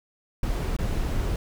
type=noise with dropouts; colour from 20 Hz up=brown; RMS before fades=-26 dBFS; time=0.43-1.36 s; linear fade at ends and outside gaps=2 ms; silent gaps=0.766-0.787 s; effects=none